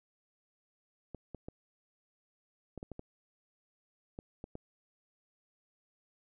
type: clicks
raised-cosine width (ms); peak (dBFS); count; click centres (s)
2; -29; 10; 1.147 / 1.347 / 1.485 / 2.777 / 2.829 / 2.917 / 2.994 / 4.189 / 4.441 / 4.554
effects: none